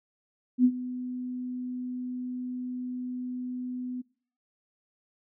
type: tone with ADSR envelope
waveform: sine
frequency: 250.4 Hz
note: B3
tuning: 24 cents sharp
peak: -15 dBFS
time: 0.58-4.02 s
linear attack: 64 ms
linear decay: 64 ms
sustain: -17 dB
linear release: 15 ms
effects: noise-tail reverb RT60 0.5 s tail -23 dB re dry